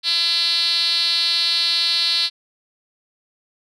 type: tone with band-pass filter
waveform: 5% pulse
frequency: 338.2 Hz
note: E4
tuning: 44 cents sharp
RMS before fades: -19 dBFS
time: 0.03-2.3 s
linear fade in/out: 50 ms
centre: 4200 Hz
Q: 6.6
effects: none